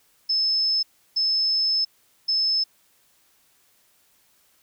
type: tone bursts at uneven times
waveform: sine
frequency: 5230 Hz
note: E8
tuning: 15 cents flat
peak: -19 dBFS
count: 3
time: 0.29-0.83 / 1.16-1.85 / 2.28-2.64 s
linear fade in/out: 10 ms
effects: white hiss -62 dBFS RMS until 4.62 s